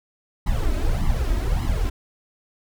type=noise with flanger; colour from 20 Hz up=brown; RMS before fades=-21 dBFS; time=0.46-1.9 s; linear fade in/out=10 ms; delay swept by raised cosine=0.97 to 3.17 ms; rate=1.7 Hz; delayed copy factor=+0.85; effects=none